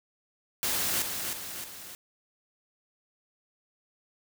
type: noise with echo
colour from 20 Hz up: white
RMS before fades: -29 dBFS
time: 0.63-1.02 s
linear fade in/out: 0 ms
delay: 310 ms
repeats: 3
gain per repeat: -5 dB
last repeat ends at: 1.95 s
effects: none